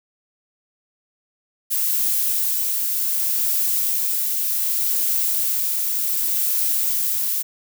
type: noise with tremolo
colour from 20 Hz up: violet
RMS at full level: -20 dBFS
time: 1.7-7.43 s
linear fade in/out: 20 ms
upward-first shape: triangle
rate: 0.66 Hz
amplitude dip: 25%
effects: none